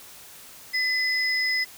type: tone pair together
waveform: sine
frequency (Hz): 2016 / 5080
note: B6 / D#8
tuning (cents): +35 / +35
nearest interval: octave + major third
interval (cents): 1600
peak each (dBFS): -23 / -27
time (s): 0.73-1.65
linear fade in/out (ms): 20
effects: white hiss -46 dBFS RMS until 1.77 s